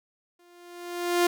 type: tone with exponential growth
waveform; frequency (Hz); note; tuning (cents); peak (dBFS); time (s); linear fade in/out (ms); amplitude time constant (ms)
sawtooth; 349.9; F4; +3; -14; 0.39-1.27; 5; 190
effects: none